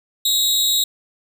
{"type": "tone with amplitude modulation", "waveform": "sawtooth", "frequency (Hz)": 3812, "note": "A#7", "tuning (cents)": 38, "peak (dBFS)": -9, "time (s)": [0.25, 0.84], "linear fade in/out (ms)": 5, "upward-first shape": "sine", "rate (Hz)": 288, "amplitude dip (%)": 75, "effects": []}